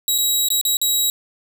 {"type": "tone with dropouts", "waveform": "15% pulse", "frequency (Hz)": 3860, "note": "B7", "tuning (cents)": -40, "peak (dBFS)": -9, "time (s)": [0.08, 1.1], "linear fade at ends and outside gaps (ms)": 1, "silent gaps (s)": [[0.18, 0.184], [0.486, 0.503], [0.613, 0.651], [0.77, 0.815]], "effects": []}